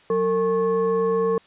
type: tone with frequency modulation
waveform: sine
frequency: 454 Hz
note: A#4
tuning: 46 cents flat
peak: -18 dBFS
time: 0.1-1.38 s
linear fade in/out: 2 ms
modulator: 638 Hz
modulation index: 0.63
effects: white hiss -54 dBFS RMS until 1.46 s + resampled to 8000 Hz